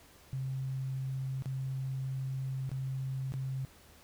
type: tone with dropouts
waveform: sine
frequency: 132.7 Hz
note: C3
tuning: 25 cents sharp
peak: -33 dBFS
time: 0.33-3.65 s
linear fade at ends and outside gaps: 0 ms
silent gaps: 1.422-1.458 / 2.693-2.716 / 3.321-3.339 s
effects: added 77 Hz sine -64 dBFS peak until 4.03 s + pink hiss -59 dBFS RMS until 4.03 s